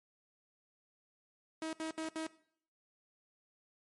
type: tone bursts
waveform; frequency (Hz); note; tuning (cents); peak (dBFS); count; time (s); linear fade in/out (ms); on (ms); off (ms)
sawtooth; 319; D#4; +43; -33; 4; 1.62-2.267; 2; 110; 69
effects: noise-tail reverb RT60 0.6 s tail -18 dB re dry + MP3 48 kbps